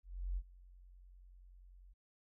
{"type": "tone with ADSR envelope", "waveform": "sine", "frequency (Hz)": 45.07, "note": "F#1", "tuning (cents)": -45, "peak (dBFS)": -34, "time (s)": [0.03, 1.94], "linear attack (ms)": 340, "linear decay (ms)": 53, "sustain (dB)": -22, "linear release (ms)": 21, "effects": []}